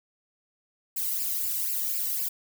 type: noise with flanger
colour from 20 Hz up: violet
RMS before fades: -29 dBFS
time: 0.96-2.29 s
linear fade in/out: 10 ms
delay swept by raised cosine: 0.4 to 1.06 ms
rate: 4 Hz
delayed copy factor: +0.85
effects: none